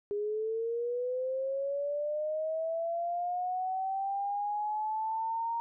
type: linear sweep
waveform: sine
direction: up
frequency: 407 to 932.3 Hz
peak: -30 dBFS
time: 0.11-5.6 s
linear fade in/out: 0 ms
effects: none